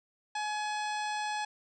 harmonic tone with a mistuned harmonic, 845 Hz, G#5, 30 cents sharp, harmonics 1 / 2 / 3 / 4 / 5 / 6 / 7 / 9 / 10, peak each -33 / -39 / -43 / -45 / -47 / -49 / -50 / -52 / -53 dBFS, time 0.35-1.45 s, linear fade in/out 5 ms, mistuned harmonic 10, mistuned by -30 cents, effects none

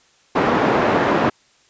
pink band-pass noise, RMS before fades -17 dBFS, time 0.35-1.3 s, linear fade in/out 10 ms, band 230 to 1400 Hz, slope 12 dB/octave, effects white hiss -56 dBFS RMS until 1.69 s + resampled to 16000 Hz

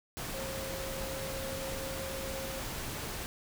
sine tone in noise, 536 Hz, C5, 42 cents sharp, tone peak -40 dBFS, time 0.34-2.6 s, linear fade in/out 0 ms, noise pink, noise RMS -39 dBFS, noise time 0.17-3.26 s, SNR -4 dB, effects none

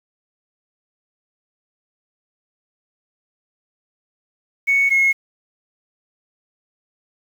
sine tone pair in turn, 2218 / 2169 Hz, C#7 / C#7, 0 / -38 cents, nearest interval unison, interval 38 cents, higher first, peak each -12 / -11 dBFS, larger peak second, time 4.67-4.9 / 4.9-5.13 s, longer neither, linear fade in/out 20 ms, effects tanh soft clip ceiling -9 dBFS + 7-bit

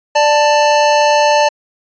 square tone pair together, 591 / 883.3 Hz, D5 / A5, +11 / +6 cents, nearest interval perfect fifth, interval 695 cents, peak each -12 dBFS, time 0.15-1.49 s, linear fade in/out 10 ms, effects resampled to 16000 Hz

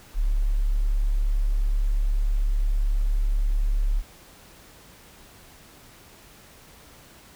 sine tone, 35.54 Hz, C#1, 44 cents sharp, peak -19 dBFS, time 0.14-4.03 s, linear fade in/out 50 ms, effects pink hiss -50 dBFS RMS until 7.35 s

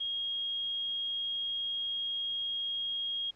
sine tone, 3264 Hz, G#7, 31 cents flat, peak -31 dBFS, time 0-3.31 s, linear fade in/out 10 ms, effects pink hiss -64 dBFS RMS until 3.35 s + low-pass 5000 Hz 12 dB/octave

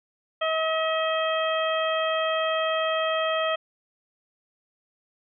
harmonic tone, 639 Hz, D#5, 46 cents sharp, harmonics 1 / 2 / 3 / 4 / 5, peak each -25 / -28 / -33 / -34 / -32 dBFS, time 0.41-3.56 s, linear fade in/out 10 ms, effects none

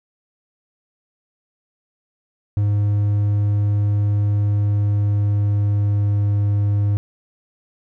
triangle tone with pitch glide, 102.9 to 102.25 Hz, G#2 to G#2, -16 to -26 cents, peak -13 dBFS, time 2.57-6.97 s, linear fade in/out 0 ms, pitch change -10 cents, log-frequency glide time 4.39-6.34 s, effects none

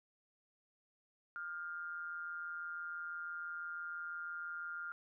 sine tone with amplitude modulation, 1400 Hz, F6, 4 cents sharp, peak -38 dBFS, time 1.36-4.92 s, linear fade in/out 0 ms, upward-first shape sine, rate 166 Hz, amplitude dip 65%, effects none

